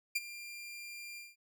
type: tone with ADSR envelope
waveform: sawtooth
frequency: 2388 Hz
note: D7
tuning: 28 cents sharp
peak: -25 dBFS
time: 0.15-1.36 s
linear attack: 10 ms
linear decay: 32 ms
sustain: -16 dB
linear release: 190 ms
effects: none